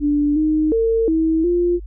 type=tone with pitch steps; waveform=sine; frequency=292.4 / 309.1 / 453.1 / 321.6 / 349.8 Hz; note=D4 / D#4 / A#4 / E4 / F4; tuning=-7 / -11 / -49 / -43 / +3 cents; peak=-14 dBFS; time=0-1.8 s; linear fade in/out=50 ms; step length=360 ms; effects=added 50 Hz sine -30 dBFS peak until 1.86 s